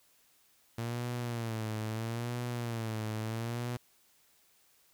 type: tone with vibrato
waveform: sawtooth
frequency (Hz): 115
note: A#2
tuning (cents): -23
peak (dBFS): -30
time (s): 0.78-3.77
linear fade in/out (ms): 5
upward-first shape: sine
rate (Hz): 0.76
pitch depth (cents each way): 97
effects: white hiss -67 dBFS RMS until 4.93 s